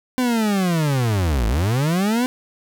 40% pulse linear two-way sweep, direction down then up, 257.3 to 51 to 257.3 Hz, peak -16 dBFS, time 0.18-2.26 s, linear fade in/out 0 ms, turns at 1.47 s, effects none

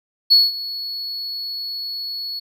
triangle tone with ADSR envelope, 4384 Hz, C#8, 20 cents flat, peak -5 dBFS, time 0.3-2.4 s, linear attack 22 ms, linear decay 190 ms, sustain -19 dB, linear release 15 ms, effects tanh soft clip ceiling -4 dBFS

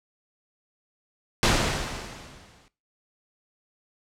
pink noise with exponential decay, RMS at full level -18 dBFS, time 1.43-2.68 s, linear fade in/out 0 ms, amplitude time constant 270 ms, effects noise-tail reverb RT60 0.3 s tail -19 dB re dry + low-pass 7000 Hz 12 dB/octave

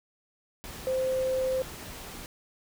sine tone in noise, 520 Hz, C5, 11 cents flat, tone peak -25 dBFS, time 0.87-1.62 s, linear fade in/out 0 ms, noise pink, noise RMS -42 dBFS, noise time 0.64-2.26 s, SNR +14 dB, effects none

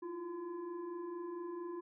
sine tone with frequency modulation, 349.2 Hz, F4, in tune, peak -40 dBFS, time 0.02-1.81 s, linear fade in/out 10 ms, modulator 674 Hz, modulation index 0.67, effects none

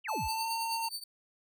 sine exponential sweep, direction down, 3163 to 41 Hz, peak -36 dBFS, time 0.04-0.29 s, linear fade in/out 20 ms
square tone with pitch glide, 873 to 910.6 Hz, A5 to A#5, -14 to -41 cents, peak -33 dBFS, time 0.08-0.89 s, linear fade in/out 10 ms, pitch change +73 cents, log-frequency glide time 0.2-0.51 s
sawtooth tone with tremolo, 4559 Hz, C#8, 48 cents sharp, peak -31 dBFS, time 0.28-1.04 s, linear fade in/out 5 ms, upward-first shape triangle, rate 9.3 Hz, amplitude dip 95%
effects none

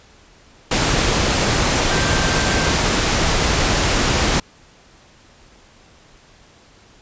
sine tone in noise, 1568 Hz, G6, in tune, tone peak -26 dBFS, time 1.9-2.72 s, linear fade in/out 5 ms, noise pink, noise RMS -17 dBFS, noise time 0.71-4.4 s, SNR -12 dB, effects pink hiss -49 dBFS RMS until 7.01 s + resampled to 16000 Hz

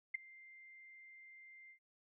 sine tone with ADSR envelope, 2093 Hz, C7, in tune, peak -32 dBFS, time 0.14-1.79 s, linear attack 10 ms, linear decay 6 ms, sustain -24 dB, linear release 88 ms, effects noise-tail reverb RT60 0.1 s tail -21 dB re dry

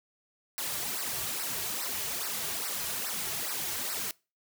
white noise with flanger, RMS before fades -34 dBFS, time 0.58-4.11 s, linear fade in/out 0 ms, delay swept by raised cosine 0.29 to 3.99 ms, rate 2.4 Hz, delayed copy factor -0.95, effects noise-tail reverb RT60 0.3 s tail -24 dB re dry

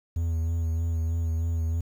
triangle tone with vibrato, 82.41 Hz, E2, in tune, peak -22 dBFS, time 0.16-1.81 s, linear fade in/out 5 ms, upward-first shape sine, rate 3.2 Hz, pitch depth 31 cents each way, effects 9-bit

